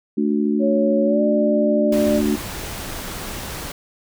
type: chord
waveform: sine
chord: D major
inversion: second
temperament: equal with one note detuned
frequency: 220 / 293.7 / 367 Hz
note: A3 / D4 / F#4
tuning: 0 / 0 / -14 cents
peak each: -19 / -21 / -24 dBFS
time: 0.17-2.36 s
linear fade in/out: 10 ms
type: tone with pitch glide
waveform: sine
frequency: 554.4 to 594.2 Hz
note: C#5 to D5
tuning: 0 to +20 cents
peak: -18 dBFS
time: 0.59-2.22 s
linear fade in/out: 50 ms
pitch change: +120 cents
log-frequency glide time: 1.04-1.22 s
type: noise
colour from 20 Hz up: pink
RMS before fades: -30 dBFS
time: 1.92-3.72 s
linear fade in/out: 5 ms
effects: none